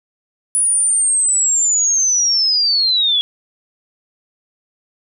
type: linear sweep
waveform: sine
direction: down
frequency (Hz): 9880 to 3322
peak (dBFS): -12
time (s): 0.55-3.21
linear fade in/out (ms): 0
effects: none